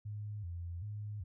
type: tone with vibrato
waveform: sine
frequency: 94.9 Hz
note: F#2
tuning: 44 cents sharp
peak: -39 dBFS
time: 0.05-1.24 s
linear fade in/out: 10 ms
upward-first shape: square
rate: 1.3 Hz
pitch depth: 170 cents each way
effects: none